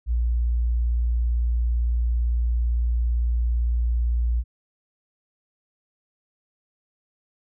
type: tone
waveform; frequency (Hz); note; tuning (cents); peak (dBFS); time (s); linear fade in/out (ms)
sine; 58.9; A#1; +19; -19; 0.06-4.44; 50
effects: none